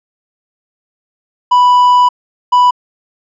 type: tone bursts at uneven times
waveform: triangle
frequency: 987.8 Hz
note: B5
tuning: in tune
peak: -3 dBFS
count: 2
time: 1.51-2.09 / 2.52-2.71 s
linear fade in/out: 10 ms
effects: resampled to 16000 Hz